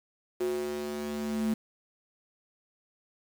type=tone with high-pass filter sweep; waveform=square; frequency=73.42 Hz; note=D2; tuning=in tune; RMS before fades=-32 dBFS; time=0.4-1.54 s; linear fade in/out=5 ms; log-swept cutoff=360 to 230 Hz; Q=8.2; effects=8-bit